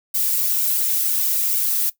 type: noise with flanger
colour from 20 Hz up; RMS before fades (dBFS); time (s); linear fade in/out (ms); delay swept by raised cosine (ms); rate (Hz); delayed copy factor
violet; -20; 0.14-1.9; 10; 1.3 to 5.2; 2.1; +0.85
effects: noise-tail reverb RT60 0.1 s tail -17 dB re dry